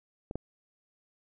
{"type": "clicks", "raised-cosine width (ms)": 2, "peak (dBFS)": [-24, -20], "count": 2, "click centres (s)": [0.311, 0.356], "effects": []}